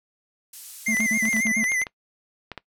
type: noise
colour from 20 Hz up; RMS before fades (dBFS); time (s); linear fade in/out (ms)
violet; -34; 0.53-1.43; 5
type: tone with vibrato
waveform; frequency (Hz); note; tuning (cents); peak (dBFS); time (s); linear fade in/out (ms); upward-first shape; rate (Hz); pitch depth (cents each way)
square; 2057; C7; -30; -22; 0.86-1.84; 10; sine; 7.3; 64
type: tone bursts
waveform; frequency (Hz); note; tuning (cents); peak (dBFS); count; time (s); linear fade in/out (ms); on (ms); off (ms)
triangle; 220; A3; 0; -22; 7; 0.88-1.635; 5; 71; 43
type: clicks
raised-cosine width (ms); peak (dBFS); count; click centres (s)
0.3; -18; 12; 0.969 / 1.004 / 1.254 / 1.331 / 1.366 / 1.469 / 1.641 / 1.719 / 1.817 / 1.868 / 2.517 / 2.577
effects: noise-tail reverb RT60 0.1 s tail -21 dB re dry + low-pass 11000 Hz 12 dB/octave